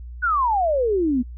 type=exponential sweep; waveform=sine; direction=down; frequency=1515 to 234.7 Hz; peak=-17 dBFS; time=0.22-1.23 s; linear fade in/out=20 ms; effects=noise-tail reverb RT60 0.1 s tail -25 dB re dry + added 60 Hz sine -33 dBFS peak until 1.37 s